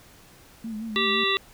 sine tone with vibrato, 220 Hz, A3, in tune, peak -30 dBFS, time 0.64-1.24 s, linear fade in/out 5 ms, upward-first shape sine, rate 5.9 Hz, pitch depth 65 cents each way
harmonic tone, 390.4 Hz, G4, 7 cents flat, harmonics 1 / 3 / 5 / 7 / 9 / 10, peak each -28 / -28 / -28 / -28 / -28 / -28 dBFS, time 0.96-1.37 s, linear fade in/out 0 ms
effects pink hiss -52 dBFS RMS until 1.53 s

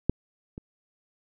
clicks, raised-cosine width 3 ms, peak -8 / -25 dBFS, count 2, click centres 0.096 / 0.579 s, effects none

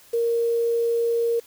sine tone with quantisation, 466.2 Hz, A#4, in tune, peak -19 dBFS, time 0.13-1.4 s, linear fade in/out 10 ms, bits 7, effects white hiss -52 dBFS RMS until 1.46 s

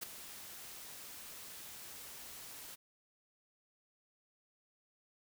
white noise with ADSR envelope, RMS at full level -39 dBFS, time 0.01-2.76 s, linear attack 21 ms, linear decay 8 ms, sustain -11 dB, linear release 20 ms, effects none

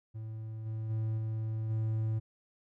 triangle tone with level steps, 110.3 Hz, A2, 5 cents sharp, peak -36 / -32 / -28 / -30 / -27 dBFS, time 0.14-2.2 s, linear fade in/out 20 ms, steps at 0.65 / 0.89 / 1.17 / 1.69 s, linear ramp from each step 20 ms, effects none

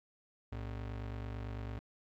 square ring-modulated tone, 84.4 Hz, E2, 41 cents sharp, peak -37 dBFS, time 0.52-1.79 s, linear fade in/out 0 ms, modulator 24.5 Hz, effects low-pass 3000 Hz 12 dB/octave + 13-bit

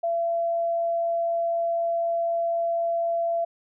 sine tone, 676 Hz, E5, 43 cents sharp, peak -22 dBFS, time 0.03-3.45 s, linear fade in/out 10 ms, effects none

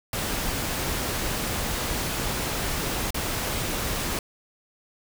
pink noise with dropouts, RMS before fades -28 dBFS, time 0.13-4.19 s, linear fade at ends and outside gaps 2 ms, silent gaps 3.106-3.144 s, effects none

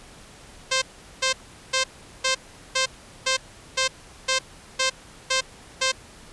5% pulse tone bursts, 524 Hz, C5, 2 cents sharp, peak -8 dBFS, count 11, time 0.71-5.92 s, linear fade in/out 10 ms, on 110 ms, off 400 ms, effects pink hiss -47 dBFS RMS until 6.32 s + resampled to 24000 Hz

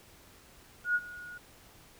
sine tone with ADSR envelope, 1447 Hz, F#6, 39 cents flat, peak -23 dBFS, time 0.84-1.38 s, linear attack 110 ms, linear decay 45 ms, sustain -19 dB, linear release 6 ms, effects pink hiss -57 dBFS RMS until 1.99 s

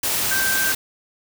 sine tone in noise, 1563 Hz, G6, 6 cents flat, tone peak -21 dBFS, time 0.31-0.72 s, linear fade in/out 5 ms, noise white, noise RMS -22 dBFS, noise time 0.03-0.75 s, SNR -2 dB, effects none

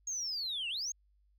sine linear two-way sweep, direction down then up, 6645 to 2637 to 6645 Hz, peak -33 dBFS, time 0.07-0.92 s, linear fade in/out 5 ms, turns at 0.69 s, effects tanh soft clip ceiling -31 dBFS + added 50 Hz sine -66 dBFS peak until 1.38 s

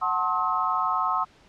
sine chord, F# diminished seventh, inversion none, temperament just, 740 / 888 / 1065.6 / 1278.7 Hz, F#5 / A5 / C6 / Eb6, 0 / +16 / +31 / +47 cents, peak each -30 / -31 / -26 / -26 dBFS, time 0.01-1.25 s, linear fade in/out 20 ms, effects pink hiss -56 dBFS RMS until 1.48 s + low-pass 5000 Hz 12 dB/octave

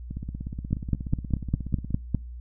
two click trains, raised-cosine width 5 ms, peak -21 / -10 dBFS, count 31 / 8, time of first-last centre 0.11-1.906 / 0.73-2.147 s, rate 16.7 / 4.94 Hz, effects noise-tail reverb RT60 0.3 s tail -25 dB re dry + added 60 Hz sine -36 dBFS peak until 2.4 s

